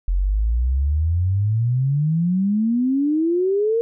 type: exponential sweep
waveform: sine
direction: up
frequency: 43.21 to 469.4 Hz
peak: -16 dBFS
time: 0.08-3.81 s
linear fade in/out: 0 ms
effects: none